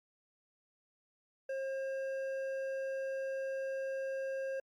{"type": "tone with hard clipping", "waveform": "triangle", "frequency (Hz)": 536, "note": "C5", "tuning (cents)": 42, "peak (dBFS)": -37, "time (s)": [1.49, 4.6], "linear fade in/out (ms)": 5, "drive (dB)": 11, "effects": ["Opus 48 kbps"]}